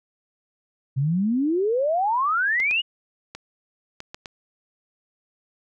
sine exponential sweep, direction up, 128 to 2960 Hz, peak -19 dBFS, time 0.96-2.82 s, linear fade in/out 20 ms
clicks, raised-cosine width 0.2 ms, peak -18 dBFS, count 6, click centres 2.601 / 2.711 / 3.35 / 4.004 / 4.145 / 4.258 s
effects none

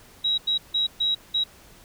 sine tone bursts at uneven times, 3850 Hz, B7, 45 cents flat, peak -20 dBFS, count 5, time 0.24-0.38 / 0.47-0.58 / 0.74-0.87 / 1-1.15 / 1.34-1.44 s, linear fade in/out 10 ms, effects pink hiss -51 dBFS RMS until 1.84 s

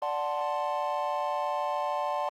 triangle chord, D dominant seventh, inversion none, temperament equal, 587.3 / 740 / 880 / 1046.5 Hz, D5 / F#5 / A5 / C6, 0 / 0 / 0 / 0 cents, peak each -31 / -32 / -31 / -32 dBFS, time 0.02-2.29 s, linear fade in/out 2 ms, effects Opus 24 kbps

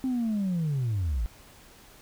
sine linear sweep, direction down, 265.1 to 48.75 Hz, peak -23 dBFS, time 0.04-1.26 s, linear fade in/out 0 ms, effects tanh soft clip ceiling -23 dBFS + pink hiss -53 dBFS RMS until 2.01 s

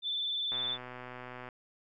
sine tone with vibrato, 3520 Hz, A7, in tune, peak -31 dBFS, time 0.02-0.78 s, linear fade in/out 50 ms, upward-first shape sine, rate 20 Hz, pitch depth 31 cents each way
click train, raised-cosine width 0.5 ms, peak -29 dBFS, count 122, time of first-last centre 0.52-1.488 s, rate 125 Hz
effects none

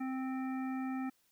harmonic tone, 261.6 Hz, C4, in tune, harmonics 1 / 3 / 5 / 7 / 9, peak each -35 / -45 / -49 / -52 / -54 dBFS, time 0-1.1 s, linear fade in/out 10 ms, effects white hiss -73 dBFS RMS until 1.31 s

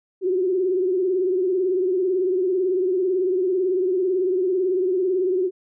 sine tone with vibrato, 370 Hz, F#4, in tune, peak -18 dBFS, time 0.21-5.51 s, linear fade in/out 50 ms, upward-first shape triangle, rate 18 Hz, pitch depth 100 cents each way, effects none

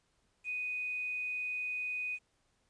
sine tone with quantisation, 2489 Hz, D#7, in tune, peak -34 dBFS, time 0.44-2.19 s, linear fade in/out 50 ms, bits 10, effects pink hiss -75 dBFS RMS until 2.69 s + resampled to 22050 Hz

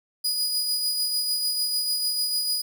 sawtooth tone with tremolo, 4929 Hz, D#8, 17 cents flat, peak -19 dBFS, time 0.24-2.62 s, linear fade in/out 10 ms, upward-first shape sine, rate 6.7 Hz, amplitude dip 35%, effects none

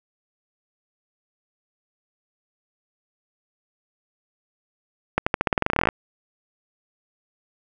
accelerating click train, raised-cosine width 0.5 ms, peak -3 dBFS, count 18, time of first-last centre 5.18-5.888 s, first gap 85 ms, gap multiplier 0.9, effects none

